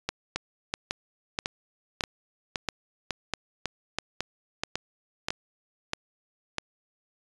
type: two click trains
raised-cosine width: 0.2 ms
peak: -11 / -10 dBFS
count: 10 / 11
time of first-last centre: 0.36-5.305 / 0.09-6.584 s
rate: 1.82 / 1.54 Hz
effects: resampled to 22050 Hz